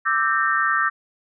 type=chord; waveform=sine; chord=E half-diminished seventh; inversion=third; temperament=equal with one note detuned; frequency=1174.7 / 1318.5 / 1568 / 1827.3 Hz; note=D6 / E6 / G6 / Bb6; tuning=0 / 0 / 0 / -35 cents; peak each=-23 dBFS; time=0.05-0.9 s; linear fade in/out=20 ms; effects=none